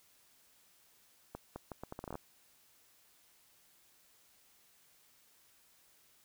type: accelerating click train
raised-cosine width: 1 ms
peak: -28 dBFS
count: 12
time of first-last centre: 1.35-2.155 s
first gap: 210 ms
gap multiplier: 0.75
effects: white hiss -67 dBFS RMS until 6.24 s